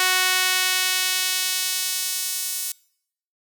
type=tone with high-pass filter sweep; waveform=sawtooth; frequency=370 Hz; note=F#4; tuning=in tune; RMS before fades=-23 dBFS; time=0-2.72 s; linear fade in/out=2 ms; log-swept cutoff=1500 to 7700 Hz; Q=0.72; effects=noise-tail reverb RT60 0.7 s tail -25 dB re dry